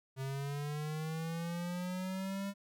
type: linear sweep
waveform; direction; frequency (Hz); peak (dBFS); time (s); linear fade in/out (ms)
square; up; 132.2 to 200; -37; 0.16-2.54; 50
effects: none